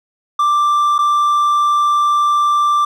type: tone with dropouts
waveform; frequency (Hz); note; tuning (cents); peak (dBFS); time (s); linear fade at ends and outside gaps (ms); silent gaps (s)
triangle; 1178; D6; +5; -9; 0.39-2.85; 5; 0.982-0.988
effects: none